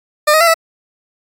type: tone with pitch steps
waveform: 20% pulse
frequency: 602 / 628 / 676 / 655 Hz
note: D5 / D#5 / E5 / E5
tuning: +43 / +16 / +43 / -11 cents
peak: -3 dBFS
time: 0.27-0.542 s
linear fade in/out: 10 ms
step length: 68 ms
effects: AAC 48 kbps